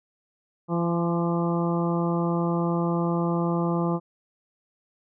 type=harmonic tone with a mistuned harmonic; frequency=170.3 Hz; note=F3; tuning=43 cents flat; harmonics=1 / 2 / 3 / 4 / 5 / 6 / 7; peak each=-24 / -28 / -32 / -35 / -35 / -35 / -36 dBFS; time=0.68-4 s; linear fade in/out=50 ms; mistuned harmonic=6; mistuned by=+29 cents; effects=none